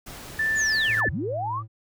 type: noise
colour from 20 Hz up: pink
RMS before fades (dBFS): -40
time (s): 0.06-1.01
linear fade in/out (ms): 10
type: tone with vibrato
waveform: sine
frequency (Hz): 1760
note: A6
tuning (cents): 0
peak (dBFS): -21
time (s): 0.39-1.09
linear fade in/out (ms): 5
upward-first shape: sine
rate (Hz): 2.6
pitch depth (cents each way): 10
type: linear two-way sweep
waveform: sine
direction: down then up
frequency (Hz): 7230 to 52.8 to 1208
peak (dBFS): -26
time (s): 0.55-1.63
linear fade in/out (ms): 50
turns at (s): 1.09
type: tone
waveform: triangle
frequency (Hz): 110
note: A2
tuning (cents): 0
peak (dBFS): -31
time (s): 0.87-1.68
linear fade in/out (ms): 50
effects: none